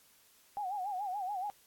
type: tone with vibrato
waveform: sine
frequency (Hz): 779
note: G5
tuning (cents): -11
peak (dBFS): -34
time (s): 0.57-1.5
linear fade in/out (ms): 0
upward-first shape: sine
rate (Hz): 7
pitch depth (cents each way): 130
effects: white hiss -64 dBFS RMS until 1.66 s + AAC 64 kbps